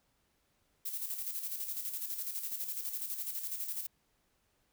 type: noise with tremolo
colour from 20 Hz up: violet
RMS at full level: -37 dBFS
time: 0.85-3.87 s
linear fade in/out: 10 ms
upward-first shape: square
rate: 12 Hz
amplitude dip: 50%
effects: pink hiss -75 dBFS RMS until 4.72 s